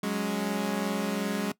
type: chord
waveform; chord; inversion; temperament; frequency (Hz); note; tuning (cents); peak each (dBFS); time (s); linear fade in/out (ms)
sawtooth; F# suspended second; none; equal; 185 / 207.7 / 277.2; F#3 / G#3 / C#4; 0 / 0 / 0; -29 / -26 / -31; 0.03-1.52; 5
effects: noise-tail reverb RT60 0.1 s tail -19 dB re dry